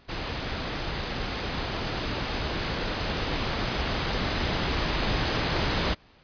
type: noise with level ramp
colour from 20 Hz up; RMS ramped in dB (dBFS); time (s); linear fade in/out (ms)
pink; -32 to -25; 0.08-5.95; 20
effects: pink hiss -57 dBFS RMS until 6.23 s + resampled to 11025 Hz